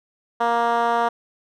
10% pulse tone with band-pass filter, 234.5 Hz, A#3, 11 cents sharp, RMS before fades -20 dBFS, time 0.4-1.09 s, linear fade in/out 10 ms, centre 840 Hz, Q 1.4, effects none

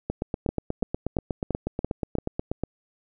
two click trains, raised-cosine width 2 ms, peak -12 / -13 dBFS, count 6 / 22, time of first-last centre 0.49-2.185 / 0.1-2.636 s, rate 2.95 / 8.28 Hz, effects none

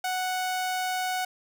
sawtooth tone, 740 Hz, F#5, in tune, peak -23 dBFS, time 0.04-1.25 s, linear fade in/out 5 ms, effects none

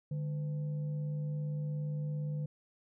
sine tone with frequency modulation, 149.3 Hz, D3, 29 cents sharp, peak -33 dBFS, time 0.11-2.46 s, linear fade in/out 5 ms, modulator 356 Hz, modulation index 0.28, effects none

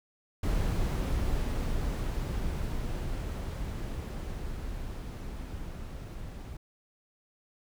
brown noise with level ramp, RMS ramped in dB -28 to -41 dBFS, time 0.43-6.57 s, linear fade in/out 5 ms, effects none

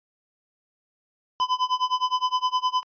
square tone with tremolo, 1010 Hz, B5, 39 cents sharp, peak -19 dBFS, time 1.4-2.83 s, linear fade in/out 0 ms, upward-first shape sine, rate 9.7 Hz, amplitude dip 95%, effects resampled to 11025 Hz

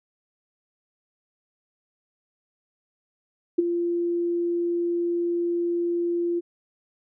sine tone with ADSR envelope, 344.8 Hz, F4, 22 cents flat, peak -13 dBFS, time 3.58-6.41 s, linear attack 10 ms, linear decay 17 ms, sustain -9 dB, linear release 27 ms, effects none

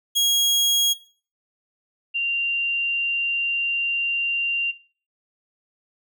sawtooth / sine tone pair in turn, 3300 / 2775 Hz, G#7 / F7, -12 / -12 cents, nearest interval minor third, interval 300 cents, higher first, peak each -14 / -20 dBFS, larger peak first, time 0.15-0.94 / 2.14-4.72 s, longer second, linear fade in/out 20 ms, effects noise-tail reverb RT60 0.4 s tail -17 dB re dry

